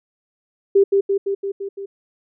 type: tone with echo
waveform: sine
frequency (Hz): 395.4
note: G4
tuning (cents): +15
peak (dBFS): -9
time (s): 0.75-0.84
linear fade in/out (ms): 10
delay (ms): 170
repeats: 6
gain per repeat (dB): -3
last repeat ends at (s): 1.86
effects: none